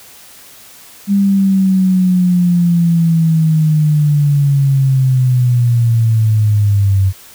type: linear sweep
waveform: sine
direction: down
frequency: 200.8 to 94.6 Hz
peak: -8 dBFS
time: 1.07-7.13 s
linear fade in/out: 50 ms
effects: white hiss -39 dBFS RMS until 7.34 s